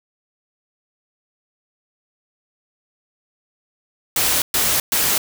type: noise bursts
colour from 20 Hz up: white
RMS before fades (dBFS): -18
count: 3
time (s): 4.16-5.18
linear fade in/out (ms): 2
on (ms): 260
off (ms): 120
effects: none